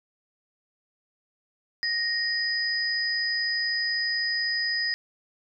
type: tone pair together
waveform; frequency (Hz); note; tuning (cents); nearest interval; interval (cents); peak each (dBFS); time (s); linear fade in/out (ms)
sine; 1864.7 / 4978; A#6 / D#8; 0 / 0; octave + perfect fourth; 1700; -27; 1.83-4.94; 0
effects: none